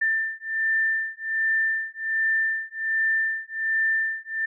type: beating tone pair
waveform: sine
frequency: 1784 / 1785.3 Hz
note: A6 / A6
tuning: +23 / +25 cents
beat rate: 1.3 Hz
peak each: -25 dBFS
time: 0.01-4.46 s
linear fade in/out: 10 ms
effects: none